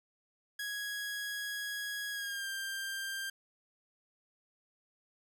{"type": "tone with pitch glide", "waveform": "sawtooth", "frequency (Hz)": [1661.2, 1586.2], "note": ["G#6", "G6"], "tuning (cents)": [0, 20], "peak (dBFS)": -33, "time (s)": [0.59, 3.3], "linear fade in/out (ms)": 5, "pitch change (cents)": -80, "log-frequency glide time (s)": [2.11, 2.48], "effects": []}